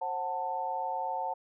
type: chord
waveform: sine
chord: F# diminished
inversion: second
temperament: just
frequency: 532.8 / 740 / 888 Hz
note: C5 / F#5 / A5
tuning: +31 / 0 / +16 cents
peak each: -39 / -35 / -33 dBFS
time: 0.01-1.34 s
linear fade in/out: 10 ms
effects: none